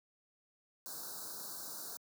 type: band-stop noise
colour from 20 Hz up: white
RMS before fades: -45 dBFS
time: 0.86-1.97 s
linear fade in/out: 0 ms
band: 1600 to 3900 Hz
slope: 96 dB/octave
effects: high-pass 150 Hz 12 dB/octave